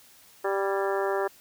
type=harmonic tone with a mistuned harmonic; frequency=196 Hz; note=G3; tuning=in tune; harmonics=2 / 3 / 4 / 5 / 6 / 7 / 8 / 9; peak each=-27 / -31 / -33 / -35 / -37 / -38 / -39 / -40 dBFS; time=0.44-1.28 s; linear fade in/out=10 ms; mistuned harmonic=8; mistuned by=+71 cents; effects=white hiss -55 dBFS RMS until 1.4 s